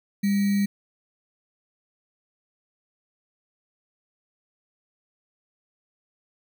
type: tone with sample-and-hold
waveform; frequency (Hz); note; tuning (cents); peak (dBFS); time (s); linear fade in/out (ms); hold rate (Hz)
sine; 200.4; G3; +38; -19; 0.23-0.66; 10; 2100
effects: none